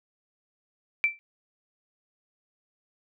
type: tone with exponential decay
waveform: sine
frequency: 2338 Hz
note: D7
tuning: 8 cents flat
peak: -16 dBFS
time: 1.04-1.19 s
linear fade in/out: 0 ms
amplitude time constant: 31 ms
effects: none